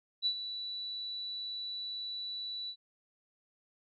sine tone with ADSR envelope, 3951 Hz, B7, in tune, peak -26 dBFS, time 0.22-2.76 s, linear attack 41 ms, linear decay 74 ms, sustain -11 dB, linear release 70 ms, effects none

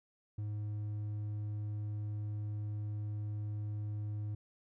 sine tone with hard clipping, 104.9 Hz, G#2, 18 cents sharp, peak -37 dBFS, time 0.38-4.35 s, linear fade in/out 5 ms, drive 3 dB, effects none

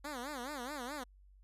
10% pulse tone with vibrato, 269 Hz, C4, 48 cents sharp, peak -32 dBFS, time 0.04-1.04 s, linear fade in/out 10 ms, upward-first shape sine, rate 4.7 Hz, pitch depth 210 cents each way, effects added 48 Hz sine -58 dBFS peak until 1.43 s + resampled to 32000 Hz

